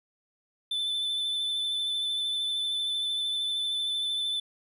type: tone with vibrato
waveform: triangle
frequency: 3520 Hz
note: A7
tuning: in tune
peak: -26 dBFS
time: 0.71-4.4 s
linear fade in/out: 5 ms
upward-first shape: sine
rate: 13 Hz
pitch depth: 19 cents each way
effects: none